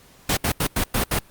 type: noise bursts at uneven times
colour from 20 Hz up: pink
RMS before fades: -21 dBFS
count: 6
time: 0.29-0.37 / 0.44-0.52 / 0.6-0.67 / 0.76-0.84 / 0.94-1.04 / 1.11-1.19 s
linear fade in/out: 5 ms
effects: pink hiss -52 dBFS RMS until 1.3 s + Opus 48 kbps